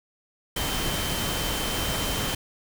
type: tone in noise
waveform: sine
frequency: 3100 Hz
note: G7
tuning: 20 cents flat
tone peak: -34 dBFS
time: 0.56-2.35 s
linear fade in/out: 5 ms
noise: pink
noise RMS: -28 dBFS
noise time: 0.56-2.35 s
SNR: -9 dB
effects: none